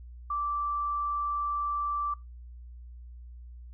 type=tone; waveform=sine; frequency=1168 Hz; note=D6; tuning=10 cents flat; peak=-28 dBFS; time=0.3-2.14 s; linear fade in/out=5 ms; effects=noise-tail reverb RT60 0.2 s tail -19 dB re dry + added 60 Hz sine -43 dBFS peak until 3.73 s